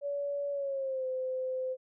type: tone with pitch glide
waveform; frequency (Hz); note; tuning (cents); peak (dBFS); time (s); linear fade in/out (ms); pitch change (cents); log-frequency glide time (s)
sine; 569 to 515.8; C#5 to C5; +45 to -25; -31; 0.01-1.77; 50; -170; 0.51-1.06
effects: none